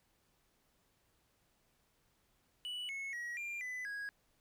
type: tone with pitch steps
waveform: triangle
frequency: 2955 / 2190 / 1908 / 2389 / 2002 / 1652 Hz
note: F#7 / C#7 / A#6 / D7 / B6 / G#6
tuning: -3 / -22 / +40 / +29 / +23 / -10 cents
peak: -38 dBFS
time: 2.65-4.09 s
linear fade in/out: 0 ms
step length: 240 ms
effects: pink hiss -75 dBFS RMS until 4.4 s